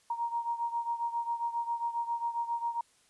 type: beating tone pair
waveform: sine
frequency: 935 / 942.4 Hz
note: A#5 / A#5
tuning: +5 / +19 cents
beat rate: 7.4 Hz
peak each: -32 / -36 dBFS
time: 0.1-2.81 s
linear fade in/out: 5 ms
effects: white hiss -66 dBFS RMS until 3.09 s + resampled to 24000 Hz